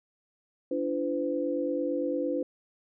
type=tone cluster; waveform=sine; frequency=290 / 338.8 / 508 Hz; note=D4 / E4 / B4; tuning=-22 / +48 / +49 cents; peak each=-31 / -33 / -30 dBFS; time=0.71-2.43 s; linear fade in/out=5 ms; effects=none